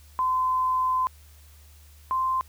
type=tone pair in turn; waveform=sine; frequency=1026 / 1042.1 Hz; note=C6 / C6; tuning=-34 / -7 cents; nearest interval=unison; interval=27 cents; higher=second; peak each=-21 / -22 dBFS; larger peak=first; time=0.19-1.07 / 2.11-2.41 s; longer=first; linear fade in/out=0 ms; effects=added 74 Hz sine -49 dBFS peak until 2.48 s + white hiss -57 dBFS RMS until 2.48 s